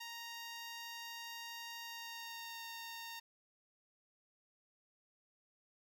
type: tone with pitch glide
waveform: 10% pulse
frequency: 932.3 to 921.1 Hz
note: A#5 to A#5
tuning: 0 to -21 cents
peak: -37 dBFS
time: 0-3.2 s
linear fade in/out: 10 ms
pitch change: -21 cents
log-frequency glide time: 1.83-2.63 s
effects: none